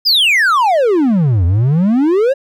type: exponential two-way sweep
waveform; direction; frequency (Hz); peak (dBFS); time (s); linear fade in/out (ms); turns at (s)
triangle; down then up; 5200 to 82.41 to 568; -7; 0.05-2.34; 20; 1.45
effects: none